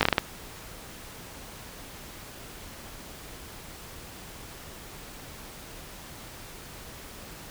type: slowing click train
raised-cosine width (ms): 0.3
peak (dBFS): -3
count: 6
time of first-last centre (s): 0.01-0.182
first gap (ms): 19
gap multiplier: 1.3
effects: pink hiss -44 dBFS RMS until 7.5 s